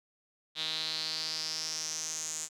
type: tone with band-pass filter sweep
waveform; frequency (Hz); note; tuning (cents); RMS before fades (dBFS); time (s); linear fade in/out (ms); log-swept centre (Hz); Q
sawtooth; 157.7; D#3; +24; -36; 0.55-2.49; 50; 3700 to 7200; 6.1
effects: none